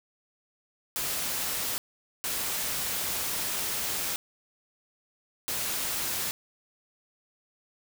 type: noise bursts at uneven times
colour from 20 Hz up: white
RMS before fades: -31 dBFS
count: 3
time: 0.96-1.78 / 2.24-4.16 / 5.48-6.31 s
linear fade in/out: 0 ms
effects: none